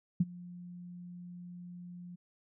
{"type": "tone with ADSR envelope", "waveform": "sine", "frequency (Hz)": 176.7, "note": "F3", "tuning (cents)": 21, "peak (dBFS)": -21, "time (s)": [0.2, 2.16], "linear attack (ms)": 7, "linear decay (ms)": 34, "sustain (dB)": -23, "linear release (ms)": 13, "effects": []}